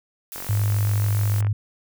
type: noise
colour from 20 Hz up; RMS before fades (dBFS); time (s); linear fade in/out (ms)
blue; -35; 0.32-1.41; 0
type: click train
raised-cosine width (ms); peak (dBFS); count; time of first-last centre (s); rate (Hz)
0.5; -20; 53; 0.36-1.469; 46.9
type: tone with vibrato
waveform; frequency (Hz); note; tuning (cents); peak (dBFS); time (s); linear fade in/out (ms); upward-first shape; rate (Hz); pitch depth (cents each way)
sine; 103.83; G#2; 0; -18; 0.49-1.53; 5; sine; 11; 9
effects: none